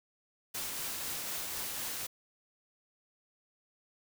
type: noise with tremolo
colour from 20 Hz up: white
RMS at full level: -37 dBFS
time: 0.54-2.07 s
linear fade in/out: 10 ms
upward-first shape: triangle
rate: 4 Hz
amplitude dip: 25%
effects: none